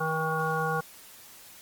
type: harmonic tone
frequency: 159.2 Hz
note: D#3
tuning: 40 cents sharp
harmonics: 1 / 3 / 5 / 7 / 9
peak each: -32 / -32 / -32 / -32 / -32 dBFS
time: 0-0.81 s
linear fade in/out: 10 ms
effects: white hiss -50 dBFS RMS until 1.61 s + Opus 32 kbps